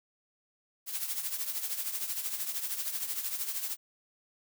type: noise with tremolo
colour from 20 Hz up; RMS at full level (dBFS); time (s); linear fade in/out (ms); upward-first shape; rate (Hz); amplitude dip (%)
blue; -32; 0.86-3.77; 50; triangle; 13; 70
effects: none